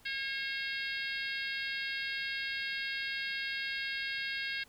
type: harmonic tone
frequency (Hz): 542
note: C#5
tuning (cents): -39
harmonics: 3 / 4 / 5 / 6 / 7 / 8 / 9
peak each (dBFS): -38 / -40 / -42 / -44 / -45 / -46 / -47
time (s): 0.05-4.64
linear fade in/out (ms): 10
effects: pink hiss -62 dBFS RMS until 4.68 s